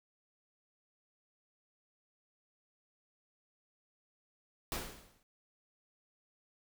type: noise with exponential decay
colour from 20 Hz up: pink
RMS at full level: -35 dBFS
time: 4.72-5.23 s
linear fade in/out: 1 ms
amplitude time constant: 110 ms
effects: none